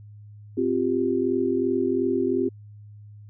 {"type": "chord", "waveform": "sine", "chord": "C suspended fourth", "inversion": "none", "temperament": "equal", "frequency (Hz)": [261.6, 349.2, 392], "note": ["C4", "F4", "G4"], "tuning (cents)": [0, 0, 0], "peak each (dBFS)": -25, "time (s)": [0.57, 2.49], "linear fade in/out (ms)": 10, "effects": ["added 104 Hz sine -42 dBFS peak until 3.29 s"]}